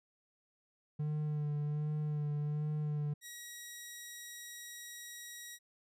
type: tone with vibrato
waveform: triangle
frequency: 149.5 Hz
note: D3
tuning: 31 cents sharp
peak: -31 dBFS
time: 0.99-3.14 s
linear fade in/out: 10 ms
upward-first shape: sine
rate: 1.3 Hz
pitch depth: 25 cents each way
type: tone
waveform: 10% pulse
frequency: 1910 Hz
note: A#6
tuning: 42 cents sharp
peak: -37 dBFS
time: 3.21-5.59 s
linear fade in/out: 50 ms
effects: none